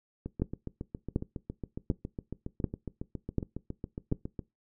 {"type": "two click trains", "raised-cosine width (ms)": 3, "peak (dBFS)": [-14, -23], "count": [6, 31], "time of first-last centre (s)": [[0.42, 4.124], [0.26, 4.392]], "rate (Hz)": [1.35, 7.26], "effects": ["noise-tail reverb RT60 0.2 s tail -20 dB re dry"]}